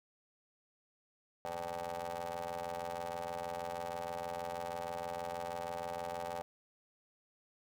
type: ring-modulated tone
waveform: 25% pulse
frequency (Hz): 86.3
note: F2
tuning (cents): -20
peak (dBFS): -32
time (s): 1.45-6.42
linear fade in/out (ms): 0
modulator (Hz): 681
effects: none